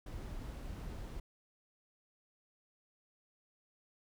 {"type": "noise", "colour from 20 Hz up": "brown", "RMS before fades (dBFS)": -44, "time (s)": [0.06, 1.2], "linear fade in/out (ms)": 5, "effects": []}